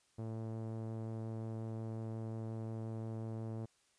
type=tone with low-pass filter; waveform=sawtooth; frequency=111.8 Hz; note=A2; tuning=28 cents sharp; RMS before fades=-42 dBFS; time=0.18-3.66 s; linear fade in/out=10 ms; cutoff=640 Hz; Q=0.82; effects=white hiss -73 dBFS RMS until 3.98 s + resampled to 22050 Hz